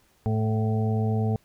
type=harmonic tone with a mistuned harmonic; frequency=109.5 Hz; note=A2; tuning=8 cents flat; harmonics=1 / 2 / 4 / 5 / 6 / 7; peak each=-23 / -28 / -32 / -44 / -39 / -36 dBFS; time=0.26-1.36 s; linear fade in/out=0 ms; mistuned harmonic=6; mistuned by=+32 cents; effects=pink hiss -63 dBFS RMS until 1.44 s